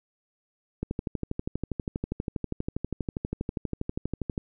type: click train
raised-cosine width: 3 ms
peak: -16 dBFS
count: 45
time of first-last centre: 0.83-4.378 s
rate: 12.4 Hz
effects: none